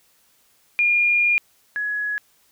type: tone pair in turn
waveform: sine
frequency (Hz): 2418 / 1681.4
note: D7 / G#6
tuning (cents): +50 / +21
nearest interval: tritone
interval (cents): 629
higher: first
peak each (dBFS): -15 / -22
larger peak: first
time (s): 0.79-1.38 / 1.76-2.18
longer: first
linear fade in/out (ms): 0
effects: white hiss -60 dBFS RMS until 2.51 s